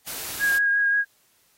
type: noise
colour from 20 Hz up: white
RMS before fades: -33 dBFS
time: 0.06-0.59 s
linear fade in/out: 20 ms
type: tone with vibrato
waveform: sine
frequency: 1638 Hz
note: G#6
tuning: 24 cents flat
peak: -18 dBFS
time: 0.39-1.05 s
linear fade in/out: 50 ms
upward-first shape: triangle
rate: 5.6 Hz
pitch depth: 20 cents each way
effects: white hiss -63 dBFS RMS until 1.57 s + AAC 48 kbps